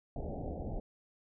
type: low-pass noise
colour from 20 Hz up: pink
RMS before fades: -39 dBFS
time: 0.16-0.8 s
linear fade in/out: 2 ms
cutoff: 790 Hz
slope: 96 dB/octave
effects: none